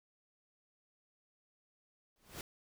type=noise with exponential growth; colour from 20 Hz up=pink; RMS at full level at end=-41 dBFS; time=2.16-2.41 s; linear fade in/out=1 ms; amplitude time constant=54 ms; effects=none